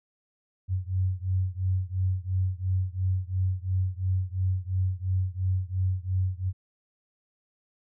sine beating tone pair, 92 / 94.9 Hz, F#2 / F#2, -9 / +44 cents, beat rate 2.9 Hz, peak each -27 / -28 dBFS, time 0.68-6.53 s, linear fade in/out 50 ms, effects none

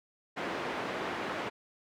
pink band-pass noise, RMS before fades -36 dBFS, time 0.36-1.5 s, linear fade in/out 20 ms, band 280 to 2200 Hz, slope 12 dB/octave, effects none

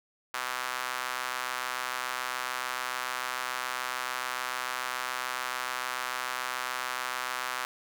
sawtooth tone with high-pass filter, 126.9 Hz, B2, 47 cents sharp, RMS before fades -34 dBFS, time 0.34-7.65 s, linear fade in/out 0 ms, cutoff 1200 Hz, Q 1.7, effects none

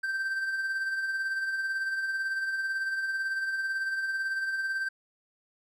triangle tone with tremolo, 1563 Hz, G6, 6 cents flat, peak -25 dBFS, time 0.03-4.89 s, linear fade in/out 10 ms, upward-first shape sine, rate 18 Hz, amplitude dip 40%, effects none

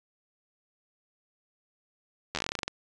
slowing click train, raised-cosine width 0.2 ms, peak -13 dBFS, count 14, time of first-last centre 2.35-2.68 s, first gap 11 ms, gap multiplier 1.13, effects resampled to 22050 Hz

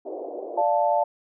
white band-pass noise, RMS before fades -34 dBFS, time 0.05-0.62 s, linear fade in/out 10 ms, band 320 to 690 Hz, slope 48 dB/octave
sine chord, D minor, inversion none, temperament equal, 587.3 / 698.5 / 880 Hz, D5 / F5 / A5, 0 / 0 / 0 cents, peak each -23 dBFS, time 0.57-1.04 s, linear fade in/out 10 ms
effects none

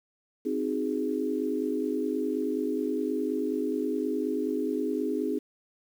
sine chord, Ab dominant seventh, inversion first, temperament equal, 261.6 / 311.1 / 370 / 415.3 Hz, C4 / Eb4 / Gb4 / Ab4, 0 / 0 / 0 / 0 cents, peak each -31 / -31 / -37 / -31 dBFS, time 0.45-5.39 s, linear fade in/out 10 ms, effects 9-bit

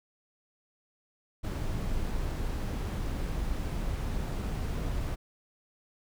brown noise, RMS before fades -32 dBFS, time 1.43-5.16 s, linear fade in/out 20 ms, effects none

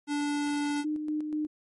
square tone, 291.1 Hz, D4, 15 cents flat, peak -28 dBFS, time 0.07-0.85 s, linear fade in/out 50 ms
sine tone with tremolo, 304.1 Hz, D#4, 40 cents flat, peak -27 dBFS, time 0.84-1.47 s, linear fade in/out 10 ms, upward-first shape square, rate 4.1 Hz, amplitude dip 40%
effects MP3 48 kbps

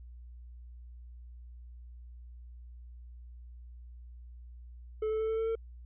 triangle tone with pitch steps, 433.6 / 437.1 / 440.7 / 444.2 / 447.9 / 451.5 Hz, A4 / A4 / A4 / A4 / A4 / A4, -25 / -11 / +3 / +16 / +31 / +45 cents, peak -27 dBFS, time 5.02-5.554 s, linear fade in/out 5 ms, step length 89 ms, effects added 60 Hz sine -46 dBFS peak until 5.85 s + resampled to 8000 Hz

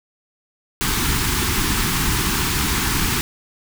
pink band-stop noise, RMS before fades -20 dBFS, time 0.81-3.21 s, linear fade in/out 0 ms, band 400 to 860 Hz, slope 48 dB/octave, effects none

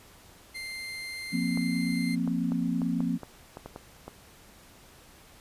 30% pulse tone, 2093 Hz, C7, in tune, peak -33 dBFS, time 0.54-2.16 s, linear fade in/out 20 ms
sine chord, F suspended fourth, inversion none, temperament just, 174.61 / 232.8 / 261.9 Hz, F3 / Bb3 / C4, 0 / -2 / +2 cents, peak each -30 dBFS, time 1.32-3.18 s, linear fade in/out 20 ms
clicks, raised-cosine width 1 ms, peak -25 dBFS, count 10, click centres 1.574 / 2.276 / 2.52 / 2.818 / 3.005 / 3.233 / 3.571 / 3.66 / 3.761 / 4.08 s
effects pink hiss -54 dBFS RMS until 5.4 s + resampled to 32000 Hz

